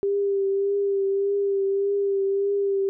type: tone with vibrato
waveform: sine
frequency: 396.5 Hz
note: G4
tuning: 20 cents sharp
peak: -20 dBFS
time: 0.03-2.89 s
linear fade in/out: 0 ms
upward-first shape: triangle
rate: 1.7 Hz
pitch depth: 30 cents each way
effects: none